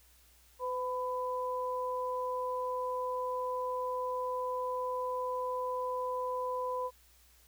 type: tone pair together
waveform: sine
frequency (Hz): 506 / 1000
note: B4 / B5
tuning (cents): +42 / +21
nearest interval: octave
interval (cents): 1179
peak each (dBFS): -35 / -35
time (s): 0.59-6.91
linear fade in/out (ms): 50
effects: added 60 Hz sine -64 dBFS peak until 7.47 s + white hiss -64 dBFS RMS until 7.47 s